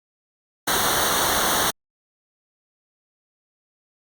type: noise with comb filter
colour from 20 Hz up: pink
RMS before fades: -21 dBFS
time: 0.67-1.71 s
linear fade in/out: 10 ms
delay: 0.4 ms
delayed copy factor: -0.85
effects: Opus 48 kbps